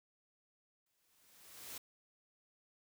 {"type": "noise with exponential growth", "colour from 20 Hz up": "white", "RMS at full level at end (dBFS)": -45, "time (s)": [0.86, 1.78], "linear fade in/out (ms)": 5, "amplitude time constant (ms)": 200, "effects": []}